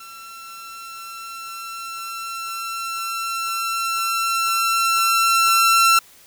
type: tone with level ramp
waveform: sawtooth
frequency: 1349 Hz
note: E6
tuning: 40 cents sharp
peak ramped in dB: -34 to -8 dBFS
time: 0-5.99 s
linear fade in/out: 5 ms
effects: white hiss -49 dBFS RMS until 6.26 s